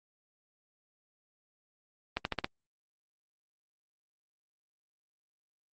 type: accelerating click train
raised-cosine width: 0.3 ms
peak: -14 dBFS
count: 5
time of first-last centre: 2.17-2.444 s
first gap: 81 ms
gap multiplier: 0.89
effects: Opus 24 kbps